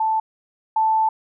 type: tone pair in turn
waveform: sine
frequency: 880 / 880 Hz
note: A5 / A5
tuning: 0 / 0 cents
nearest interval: unison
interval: 0 cents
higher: neither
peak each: -17 / -15 dBFS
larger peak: second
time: 0-0.2 / 0.76-1.09 s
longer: second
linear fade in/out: 5 ms
effects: none